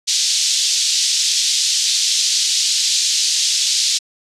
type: band-pass noise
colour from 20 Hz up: pink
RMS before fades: -17 dBFS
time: 0.07-3.99 s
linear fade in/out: 20 ms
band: 3700 to 7200 Hz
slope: 24 dB/octave
effects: low-pass 12000 Hz 12 dB/octave